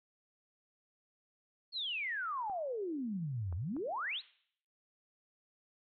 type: exponential two-way sweep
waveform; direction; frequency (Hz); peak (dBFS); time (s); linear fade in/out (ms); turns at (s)
sine; down then up; 4426 to 81 to 4426; -35; 1.72-4.22; 50; 3.55
type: clicks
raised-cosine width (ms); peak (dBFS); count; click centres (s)
1; -37; 3; 2.498 / 3.526 / 3.766
effects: noise-tail reverb RT60 0.6 s tail -19 dB re dry